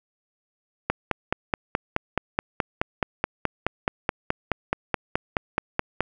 click train, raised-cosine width 0.5 ms, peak -6 dBFS, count 25, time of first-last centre 0.9-6.006 s, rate 4.7 Hz, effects none

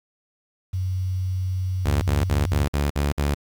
sine tone, 93 Hz, F#2, 9 cents sharp, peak -22 dBFS, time 0.73-2.65 s, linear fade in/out 10 ms
sawtooth tone bursts, 71.9 Hz, D2, 36 cents flat, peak -16 dBFS, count 7, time 1.85-3.346 s, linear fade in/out 10 ms, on 170 ms, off 51 ms
effects 8-bit

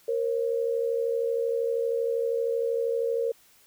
sine tone pair together, 466.2 / 539 Hz, A#4 / C#5, 0 / -49 cents, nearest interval minor third, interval 251 cents, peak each -25 / -30 dBFS, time 0.08-3.32 s, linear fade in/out 5 ms, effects white hiss -59 dBFS RMS until 3.66 s

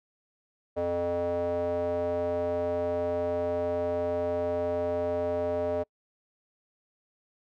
square tone with band-pass filter, 86.9 Hz, F2, 8 cents flat, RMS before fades -29 dBFS, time 0.76-5.84 s, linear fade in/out 20 ms, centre 550 Hz, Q 7.8, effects noise-tail reverb RT60 0.1 s tail -26 dB re dry

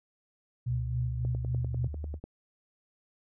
sine tone with tremolo, 121.9 Hz, B2, 22 cents flat, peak -27 dBFS, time 0.66-1.88 s, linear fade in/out 10 ms, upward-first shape sine, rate 3.6 Hz, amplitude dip 50%
sine tone with pitch glide, 69.3 to 75.14 Hz, C#2 to D2, 0 to +40 cents, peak -34 dBFS, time 0.67-2.2 s, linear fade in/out 50 ms, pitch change +140 cents, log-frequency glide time 1.48-1.56 s
click train, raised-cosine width 2 ms, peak -28 dBFS, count 11, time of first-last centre 1.25-2.24 s, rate 10.1 Hz
effects none

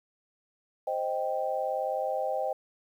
sine chord, C minor, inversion none, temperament equal, 523.3 / 622.3 / 784 Hz, C5 / Eb5 / G5, 0 / 0 / 0 cents, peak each -32 dBFS, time 0.87-2.53 s, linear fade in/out 5 ms, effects 10-bit

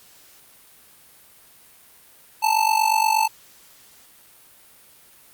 square tone with amplitude modulation, 880 Hz, A5, in tune, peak -14 dBFS, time 2.42-3.28 s, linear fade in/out 20 ms, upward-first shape sine, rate 48.4 Hz, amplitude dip 80%, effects white hiss -51 dBFS RMS until 5.33 s + Opus 48 kbps

